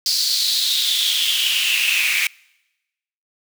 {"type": "noise with high-pass filter sweep", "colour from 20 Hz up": "pink", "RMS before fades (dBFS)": -19, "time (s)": [0.06, 2.27], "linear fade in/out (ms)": 2, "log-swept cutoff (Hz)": [4700, 2300], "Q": 6.8, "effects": ["noise-tail reverb RT60 1.0 s tail -26 dB re dry"]}